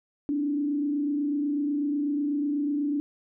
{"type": "tone with frequency modulation", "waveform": "sine", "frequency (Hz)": 290, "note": "D4", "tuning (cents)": -22, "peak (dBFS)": -24, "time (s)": [0.29, 3], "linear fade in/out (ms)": 0, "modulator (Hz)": 28.1, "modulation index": 0.53, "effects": []}